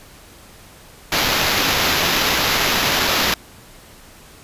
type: noise with sample-and-hold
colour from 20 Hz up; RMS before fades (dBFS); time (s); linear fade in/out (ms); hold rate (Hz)
blue; -18; 1.12-3.34; 2; 8820
effects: pink hiss -44 dBFS RMS until 4.43 s + resampled to 32000 Hz